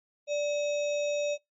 sine tone with sample-and-hold, 585 Hz, D5, 7 cents flat, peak -26 dBFS, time 0.27-1.38 s, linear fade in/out 50 ms, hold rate 3150 Hz, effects noise-tail reverb RT60 0.2 s tail -26 dB re dry + MP3 32 kbps

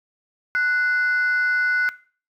sine tone pair together, 1480 / 2068 Hz, F#6 / C7, 0 / -21 cents, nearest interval tritone, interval 579 cents, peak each -17 / -25 dBFS, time 0.55-1.89 s, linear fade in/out 0 ms, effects noise-tail reverb RT60 0.4 s tail -19 dB re dry + tanh soft clip ceiling -14 dBFS

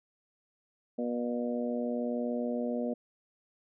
harmonic tone with a mistuned harmonic, 121 Hz, B2, 35 cents flat, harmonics 2 / 3 / 4 / 5 / 6, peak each -32 / -42 / -36 / -37 / -46 dBFS, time 0.98-2.94 s, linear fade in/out 10 ms, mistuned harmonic 6, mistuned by -34 cents, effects none

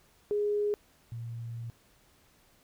sine tone pair in turn, 414.4 / 116.53 Hz, G#4 / A#2, -4 / 0 cents, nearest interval octave + minor seventh, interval 2196 cents, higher first, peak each -26 / -36 dBFS, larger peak first, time 0.31-0.74 / 1.12-1.7 s, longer second, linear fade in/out 0 ms, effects pink hiss -64 dBFS RMS until 2.63 s

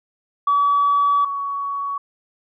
sine tone pair in turn, 1142 / 1123 Hz, D6 / C#6, -49 / +22 cents, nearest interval unison, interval 29 cents, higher first, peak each -13 / -22 dBFS, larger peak first, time 0.47-1.25 / 1.25-1.98 s, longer first, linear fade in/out 5 ms, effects tanh soft clip ceiling -9 dBFS

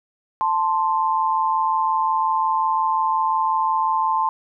sine tone pair together, 880.9 / 1046.5 Hz, A5 / C6, +2 / 0 cents, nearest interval minor third, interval 298 cents, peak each -20 dBFS, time 0.41-4.29 s, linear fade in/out 0 ms, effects none

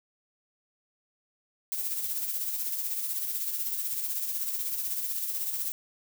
violet noise with tremolo, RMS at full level -30 dBFS, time 1.72-5.72 s, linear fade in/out 0 ms, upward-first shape sine, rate 16 Hz, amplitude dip 45%, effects none

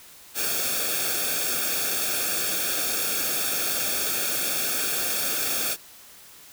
white noise with comb filter, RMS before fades -26 dBFS, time 0.34-5.77 s, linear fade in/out 50 ms, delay 1 ms, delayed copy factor -0.8, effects white hiss -48 dBFS RMS until 6.52 s

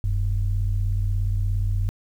sine tone pair together, 41.12 / 98 Hz, E1 / G2, -4 / 0 cents, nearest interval octave + minor third, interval 1504 cents, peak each -22 dBFS, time 0.04-1.89 s, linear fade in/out 0 ms, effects tanh soft clip ceiling -13 dBFS + 9-bit

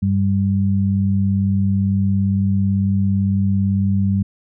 sine tone pair together, 98 / 195.85 Hz, G2 / G3, 0 / -1 cents, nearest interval octave, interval 1199 cents, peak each -17 dBFS, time 0.02-4.23 s, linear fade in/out 10 ms, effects none

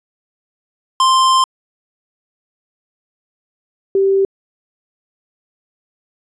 square / sine tone pair in turn, 1046.5 / 389.5 Hz, C6 / G4, 0 / -11 cents, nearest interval octave + perfect fourth, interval 1711 cents, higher first, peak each -10 dBFS, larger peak neither, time 1-1.44 / 3.95-4.25 s, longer first, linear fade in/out 2 ms, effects resampled to 22050 Hz

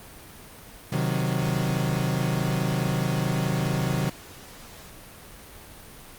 40% pulse chord, C diminished, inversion none, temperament equal, 130.81 / 155.56 / 185 Hz, C3 / Eb3 / Gb3, 0 / 0 / 0 cents, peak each -26 / -27 / -28 dBFS, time 0.92-4.1 s, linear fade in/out 5 ms, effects pink hiss -45 dBFS RMS until 6.18 s + Opus 32 kbps

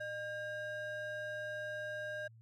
triangle ring-modulated tone, 1108.7 Hz, C#6, in tune, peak -34 dBFS, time 0-2.28 s, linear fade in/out 10 ms, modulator 500 Hz, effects added 113 Hz sine -56 dBFS peak until 2.41 s

